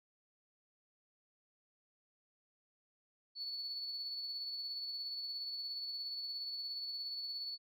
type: tone with tremolo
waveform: sine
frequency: 4435 Hz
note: C#8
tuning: in tune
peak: -37 dBFS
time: 3.35-7.58 s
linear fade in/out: 50 ms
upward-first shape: triangle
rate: 17 Hz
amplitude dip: 40%
effects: tanh soft clip ceiling -34 dBFS